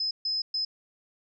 sine tone bursts at uneven times, 5100 Hz, D#8, 42 cents sharp, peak -26 dBFS, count 3, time 0-0.11 / 0.25-0.42 / 0.54-0.65 s, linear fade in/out 5 ms, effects none

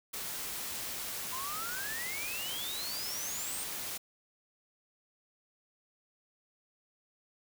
white noise, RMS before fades -39 dBFS, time 0.13-3.98 s, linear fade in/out 10 ms
sine exponential sweep, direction up, 1000 to 8960 Hz, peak -39 dBFS, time 1.32-3.64 s, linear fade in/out 10 ms
effects none

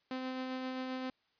sawtooth tone with tremolo, 258.3 Hz, C4, 22 cents flat, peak -32 dBFS, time 0.11-1.1 s, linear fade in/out 2 ms, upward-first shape sine, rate 7.6 Hz, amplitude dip 25%, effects white hiss -75 dBFS RMS until 1.39 s + resampled to 11025 Hz

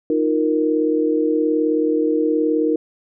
sine chord, Eb suspended second, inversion none, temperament just, 311.1 / 350 / 466.7 Hz, Eb4 / F4 / Bb4, 0 / +4 / +2 cents, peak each -18 / -24 / -19 dBFS, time 0.1-2.76 s, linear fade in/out 2 ms, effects none

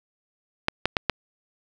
clicks, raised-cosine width 0.3 ms, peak -4 dBFS, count 4, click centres 0.684 / 0.856 / 0.968 / 1.097 s, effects none

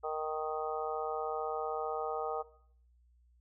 harmonic tone, 155.56 Hz, D#3, in tune, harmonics 3 / 4 / 5 / 6 / 7 / 8, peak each -37 / -41 / -38 / -48 / -48 / -41 dBFS, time 0.03-2.43 s, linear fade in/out 20 ms, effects noise-tail reverb RT60 0.6 s tail -18 dB re dry + added 60 Hz sine -63 dBFS peak until 3.4 s

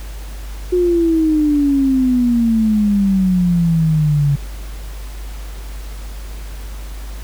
sine exponential sweep, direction down, 363.1 to 139.9 Hz, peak -11 dBFS, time 0.72-4.36 s, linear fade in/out 10 ms, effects added 50 Hz sine -26 dBFS peak until 7.23 s + pink hiss -39 dBFS RMS until 7.23 s

